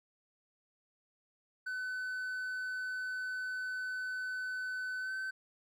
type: tone with pitch glide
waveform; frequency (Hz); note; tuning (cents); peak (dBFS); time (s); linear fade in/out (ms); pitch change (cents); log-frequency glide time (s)
triangle; 1509 to 1533.6; F#6 to G6; +34 to -38; -34; 1.66-5.31; 10; +28; 5-5.13
effects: none